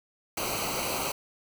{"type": "noise with comb filter", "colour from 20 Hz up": "pink", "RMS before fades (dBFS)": -31, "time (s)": [0.37, 1.12], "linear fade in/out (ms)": 5, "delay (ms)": 0.57, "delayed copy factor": -0.8, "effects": []}